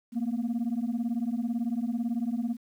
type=beating tone pair; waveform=sine; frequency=226 / 244 Hz; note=A3 / B3; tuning=+47 / -21 cents; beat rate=18 Hz; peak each=-28 dBFS; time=0.12-2.57 s; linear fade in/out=50 ms; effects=tanh soft clip ceiling -24 dBFS + 10-bit